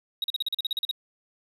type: tone bursts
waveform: triangle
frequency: 3800 Hz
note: A#7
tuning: 33 cents sharp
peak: -23 dBFS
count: 12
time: 0.22-0.912 s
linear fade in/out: 2 ms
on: 21 ms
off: 40 ms
effects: none